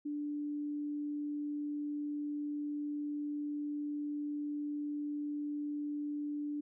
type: tone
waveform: sine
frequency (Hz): 293.7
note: D4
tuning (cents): 0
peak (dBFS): -35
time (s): 0.05-6.61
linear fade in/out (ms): 10
effects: none